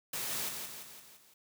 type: noise with echo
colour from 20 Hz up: white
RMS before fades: -37 dBFS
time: 0.13-0.49 s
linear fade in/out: 5 ms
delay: 170 ms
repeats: 5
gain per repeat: -5 dB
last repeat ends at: 1.34 s
effects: high-pass 100 Hz 12 dB/octave